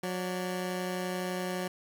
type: tone pair together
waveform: 15% pulse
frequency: 182 / 577.8 Hz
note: F#3 / D5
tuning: -28 / -28 cents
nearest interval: octave + minor sixth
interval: 2000 cents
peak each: -26 / -35 dBFS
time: 0.03-1.68 s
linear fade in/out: 5 ms
effects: none